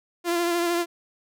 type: tone with vibrato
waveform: sawtooth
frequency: 344.3 Hz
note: F4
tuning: 25 cents flat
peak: -18 dBFS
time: 0.24-0.86 s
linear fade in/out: 50 ms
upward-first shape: sine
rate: 13 Hz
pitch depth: 26 cents each way
effects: none